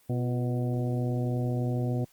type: harmonic tone with a mistuned harmonic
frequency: 123.47 Hz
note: B2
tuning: in tune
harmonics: 1 / 2 / 3 / 4 / 5 / 6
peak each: -27 / -33 / -37 / -39 / -41 / -43 dBFS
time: 0.09-2.05 s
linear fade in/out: 10 ms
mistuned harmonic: 3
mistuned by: -63 cents
effects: white hiss -62 dBFS RMS until 2.12 s + Opus 32 kbps